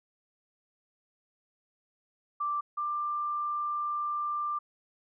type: tone pair in turn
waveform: sine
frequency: 1174.7 / 1186.3 Hz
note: D6 / D6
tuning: 0 / +17 cents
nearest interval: unison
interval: 17 cents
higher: second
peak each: -28 / -29 dBFS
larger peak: first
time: 2.4-2.61 / 2.77-4.59 s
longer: second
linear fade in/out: 10 ms
effects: none